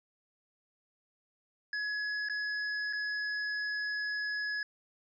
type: tone with dropouts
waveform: square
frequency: 1688 Hz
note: G#6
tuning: 28 cents sharp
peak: -33 dBFS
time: 1.73-4.63 s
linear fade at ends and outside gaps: 2 ms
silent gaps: 2.287-2.297 / 2.928-2.932 s
effects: resampled to 16000 Hz